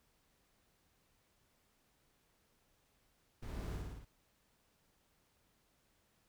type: noise with echo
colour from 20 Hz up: brown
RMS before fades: -45 dBFS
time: 3.42-3.77 s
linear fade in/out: 10 ms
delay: 56 ms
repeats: 5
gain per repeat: -2 dB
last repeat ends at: 4.05 s
effects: pink hiss -75 dBFS RMS until 6.28 s